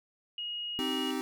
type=tone; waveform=sine; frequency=2880 Hz; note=F#7; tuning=47 cents flat; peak=-34 dBFS; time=0.38-1.11 s; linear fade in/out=2 ms
type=chord; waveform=square; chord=C minor; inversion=none; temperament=equal with one note detuned; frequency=261.6 / 311.1 / 388.4 Hz; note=C4 / Eb4 / G4; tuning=0 / 0 / -16 cents; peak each=-35 / -37 / -38 dBFS; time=0.79-1.21 s; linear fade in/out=0 ms
effects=none